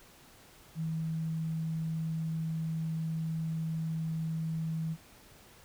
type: tone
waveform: sine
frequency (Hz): 160.9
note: E3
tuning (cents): -42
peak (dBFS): -31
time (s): 0.75-4.97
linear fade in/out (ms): 50
effects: pink hiss -57 dBFS RMS until 5.64 s